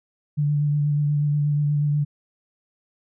sine tone with vibrato, 146.83 Hz, D3, in tune, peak -18 dBFS, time 0.37-2.05 s, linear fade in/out 20 ms, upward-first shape sine, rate 8.3 Hz, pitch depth 20 cents each way, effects none

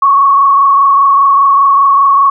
sine tone with frequency modulation, 1108.7 Hz, C#6, in tune, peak -4 dBFS, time 0.02-2.3 s, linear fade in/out 5 ms, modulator 25 Hz, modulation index 1.1, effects none

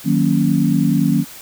sine chord, D# minor seventh, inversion none, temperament equal, 155.56 / 185 / 233.1 / 277.2 Hz, D#3 / F#3 / A#3 / C#4, 0 / 0 / 0 / 0 cents, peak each -18 dBFS, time 0.04-1.25 s, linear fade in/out 50 ms, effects white hiss -37 dBFS RMS until 1.41 s

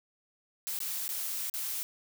blue noise with dropouts, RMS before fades -35 dBFS, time 0.67-1.83 s, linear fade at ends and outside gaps 0 ms, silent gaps 0.79-0.803 / 1.08-1.09 / 1.498-1.539 s, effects none

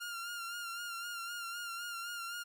sawtooth tone with vibrato, 1396.9 Hz, F6, in tune, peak -36 dBFS, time 0-2.44 s, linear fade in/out 20 ms, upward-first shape sine, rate 3.9 Hz, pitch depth 40 cents each way, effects none

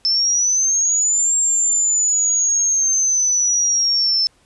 sine linear two-way sweep, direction up then down, 5274 to 7459 to 5274 Hz, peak -14 dBFS, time 0.05-4.27 s, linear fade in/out 0 ms, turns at 1.36 s, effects pink hiss -57 dBFS RMS until 4.45 s + resampled to 24000 Hz

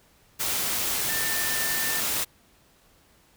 sine tone in noise, 1789 Hz, A6, 28 cents sharp, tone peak -31 dBFS, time 1.08-2.01 s, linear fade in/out 20 ms, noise white, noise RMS -27 dBFS, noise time 0.39-2.25 s, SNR -7 dB, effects pink hiss -60 dBFS RMS until 3.36 s

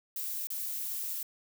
violet noise with dropouts, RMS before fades -36 dBFS, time 0.16-1.23 s, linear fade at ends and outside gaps 2 ms, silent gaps 0.471-0.503 s, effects none

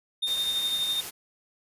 triangle tone with tremolo, 3652 Hz, A#7, 36 cents flat, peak -22 dBFS, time 0.22-1.01 s, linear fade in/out 10 ms, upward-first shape triangle, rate 12 Hz, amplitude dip 45%
white noise, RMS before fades -37 dBFS, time 0.26-1.11 s, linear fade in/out 20 ms
effects resampled to 32000 Hz

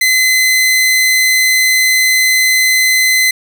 sawtooth tone, 2040 Hz, C7, 44 cents flat, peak -5 dBFS, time 0.01-3.31 s, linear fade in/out 5 ms, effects none

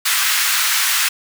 pink high-pass noise, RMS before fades -17 dBFS, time 0.05-1.09 s, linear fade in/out 10 ms, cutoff 1300 Hz, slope 24 dB/octave, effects none

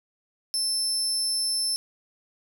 30% pulse tone, 5300 Hz, E8, 9 cents sharp, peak -20 dBFS, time 0.54-1.76 s, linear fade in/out 0 ms, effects none

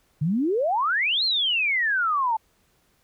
sine exponential two-way sweep, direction up then down, 139.8 to 4327 to 862 Hz, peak -20 dBFS, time 0.21-2.37 s, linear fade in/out 10 ms, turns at 1.24 s, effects pink hiss -65 dBFS RMS until 3.03 s

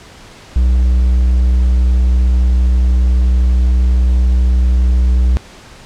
triangle tone, 62 Hz, B1, 7 cents sharp, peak -6 dBFS, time 0.56-5.37 s, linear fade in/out 0 ms, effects pink hiss -38 dBFS RMS until 5.85 s + low-pass 7000 Hz 12 dB/octave

